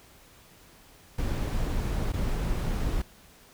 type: noise with dropouts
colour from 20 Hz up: brown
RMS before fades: -28 dBFS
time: 1.18-3.02 s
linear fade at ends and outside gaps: 5 ms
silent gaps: 2.122-2.135 s
effects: pink hiss -55 dBFS RMS until 3.53 s